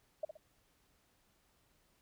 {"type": "tone with echo", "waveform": "sine", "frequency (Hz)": 621, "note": "D#5", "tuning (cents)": -3, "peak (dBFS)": -33, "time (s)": [0.23, 0.25], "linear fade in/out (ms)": 5, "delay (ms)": 61, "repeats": 2, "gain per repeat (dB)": -9, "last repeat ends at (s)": 0.372, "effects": ["pink hiss -73 dBFS RMS until 2.01 s"]}